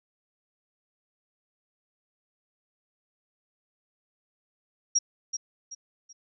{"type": "tone with echo", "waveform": "sine", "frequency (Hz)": 5650, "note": "F8", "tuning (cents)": 19, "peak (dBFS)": -19, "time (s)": [4.95, 4.99], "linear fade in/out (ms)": 10, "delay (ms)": 380, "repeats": 3, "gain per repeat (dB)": -9, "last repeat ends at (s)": 6.13, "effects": []}